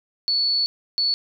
sine tone bursts at uneven times, 4435 Hz, C#8, in tune, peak -18 dBFS, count 2, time 0.28-0.66 / 0.98-1.14 s, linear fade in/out 0 ms, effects none

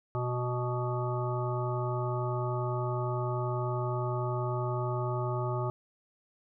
harmonic tone with a mistuned harmonic, 123.47 Hz, B2, in tune, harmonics 1 / 3 / 5 / 7 / 9 / 10, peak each -31 / -36 / -38 / -39 / -41 / -41 dBFS, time 0.15-5.7 s, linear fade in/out 0 ms, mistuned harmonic 9, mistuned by +20 cents, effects none

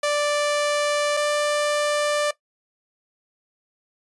sawtooth tone pair in turn, 587.3 / 590.7 Hz, D5 / D5, 0 / +10 cents, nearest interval unison, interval 10 cents, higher second, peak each -16 dBFS, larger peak neither, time 0.03-1.17 / 1.17-2.31 s, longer neither, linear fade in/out 5 ms, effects noise-tail reverb RT60 0.1 s tail -17 dB re dry + resampled to 24000 Hz

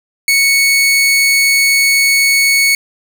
sawtooth tone, 2216 Hz, C#7, 1 cent flat, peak -5 dBFS, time 0.28-2.75 s, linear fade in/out 2 ms, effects none

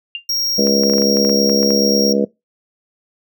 sine tone with exponential decay, 2794 Hz, F7, in tune, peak -18 dBFS, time 0.15-0.24 s, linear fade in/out 1 ms, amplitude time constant 19 ms
square tone, 5590 Hz, F8, 1 cent sharp, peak -17 dBFS, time 0.29-2.13 s, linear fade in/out 5 ms
harmonic tone, 69.3 Hz, C#2, in tune, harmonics 3 / 4 / 5 / 6 / 7 / 8 / 9, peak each -17 / -22 / -24 / -24 / -17 / -28 / -26 dBFS, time 0.58-2.25 s, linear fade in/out 5 ms
clicks, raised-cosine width 0.5 ms, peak -15 dBFS, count 12, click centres 0.671 / 0.835 / 0.898 / 0.936 / 0.982 / 1.02 / 1.17 / 1.249 / 1.295 / 1.496 / 1.63 / 1.706 s
effects noise-tail reverb RT60 0.2 s tail -22 dB re dry

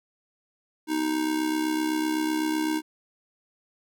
square tone with amplitude modulation, 312.1 Hz, D#4, 5 cents sharp, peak -22 dBFS, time 0.87-2.82 s, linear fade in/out 50 ms, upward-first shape sine, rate 67.9 Hz, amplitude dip 60%, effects none

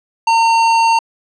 sine tone with hard clipping, 912 Hz, A#5, 38 cents flat, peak -11 dBFS, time 0.27-0.99 s, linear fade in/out 5 ms, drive 15 dB, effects low-pass 7000 Hz 12 dB/octave

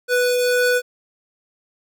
square tone pair together, 493.9 / 1480 Hz, B4 / F#6, 0 / 0 cents, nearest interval octave + perfect fifth, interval 1900 cents, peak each -17 / -24 dBFS, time 0.08-0.82 s, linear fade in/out 50 ms, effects none

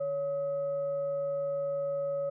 sine tone with frequency modulation, 560 Hz, C#5, 18 cents sharp, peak -29 dBFS, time 0-2.3 s, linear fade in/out 10 ms, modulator 711 Hz, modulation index 0.23, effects none

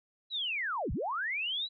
sine linear two-way sweep, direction down then up, 4018 to 30.87 to 4018 Hz, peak -31 dBFS, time 0.3-1.69 s, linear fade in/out 50 ms, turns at 0.92 s, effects none

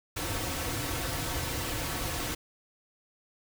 pink noise with comb filter, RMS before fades -33 dBFS, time 0.16-2.35 s, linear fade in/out 10 ms, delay 4.9 ms, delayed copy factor -0.65, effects none

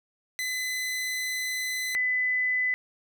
sawtooth / sine tone pair in turn, 2017 / 2005 Hz, B6 / B6, +36 / +26 cents, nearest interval unison, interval 10 cents, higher first, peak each -25 / -23 dBFS, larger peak second, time 0.39-1.95 / 1.95-2.74 s, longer first, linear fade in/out 0 ms, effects none

